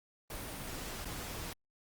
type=noise with dropouts; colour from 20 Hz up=pink; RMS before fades=-42 dBFS; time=0.3-1.53 s; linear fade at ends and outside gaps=2 ms; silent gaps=1.047-1.055 s; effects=Opus 32 kbps